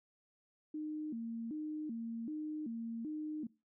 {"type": "tone with vibrato", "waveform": "sine", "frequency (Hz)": 265, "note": "C4", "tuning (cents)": 22, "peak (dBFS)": -38, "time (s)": [0.74, 3.47], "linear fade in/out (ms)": 5, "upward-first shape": "square", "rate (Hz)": 1.3, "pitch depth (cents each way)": 250, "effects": ["noise-tail reverb RT60 0.3 s tail -23 dB re dry"]}